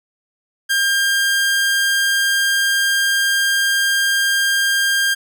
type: tone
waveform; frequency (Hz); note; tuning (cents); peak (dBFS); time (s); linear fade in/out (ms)
sawtooth; 1602; G6; +37; -11; 0.69-5.15; 20
effects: none